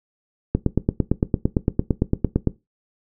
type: click train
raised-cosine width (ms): 3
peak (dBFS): -4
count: 18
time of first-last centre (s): 0.55-2.473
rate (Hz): 8.84
effects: noise-tail reverb RT60 0.2 s tail -17 dB re dry